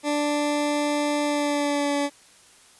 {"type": "tone with pitch glide", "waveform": "20% pulse", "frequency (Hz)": [293.7, 286], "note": ["D4", "D4"], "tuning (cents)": [0, -46], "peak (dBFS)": -17, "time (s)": [0.03, 2.1], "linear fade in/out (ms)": 50, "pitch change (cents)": -46, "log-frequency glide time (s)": [1.24, 1.96], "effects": ["white hiss -53 dBFS RMS until 2.79 s", "resampled to 24000 Hz"]}